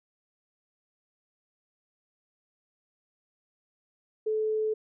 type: tone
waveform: sine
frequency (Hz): 433.6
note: A4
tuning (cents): -25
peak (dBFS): -25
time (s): 4.26-4.74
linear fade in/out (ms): 10
effects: none